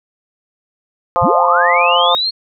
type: harmonic tone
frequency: 174.61 Hz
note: F3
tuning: in tune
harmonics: 3 / 4 / 5 / 6 / 7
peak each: -17 / -17 / -17 / -17 / -17 dBFS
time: 1.16-2.15 s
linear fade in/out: 0 ms
type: linear sweep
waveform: sine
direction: up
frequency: 43.65 to 4333 Hz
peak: -14 dBFS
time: 1.21-2.31 s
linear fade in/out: 20 ms
effects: none